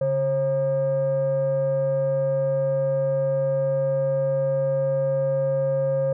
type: tone pair together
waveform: sine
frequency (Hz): 141.27 / 538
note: C#3 / C5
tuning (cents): +33 / +48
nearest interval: octave + major seventh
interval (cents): 2315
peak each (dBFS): -25 / -19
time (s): 0.01-6.13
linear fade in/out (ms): 5
effects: tanh soft clip ceiling -16 dBFS